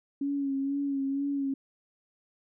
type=tone with vibrato; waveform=sine; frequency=277.2 Hz; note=C#4; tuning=in tune; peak=-27 dBFS; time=0.21-1.54 s; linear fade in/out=5 ms; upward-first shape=sine; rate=2.1 Hz; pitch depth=36 cents each way; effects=none